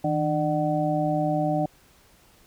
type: harmonic tone with a mistuned harmonic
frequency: 150 Hz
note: D3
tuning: 37 cents sharp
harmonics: 1 / 2 / 4 / 5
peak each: -27 / -27 / -27 / -27 dBFS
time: 0.04-1.66 s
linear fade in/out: 5 ms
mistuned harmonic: 1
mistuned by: +110 cents
effects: pink hiss -57 dBFS RMS until 2.46 s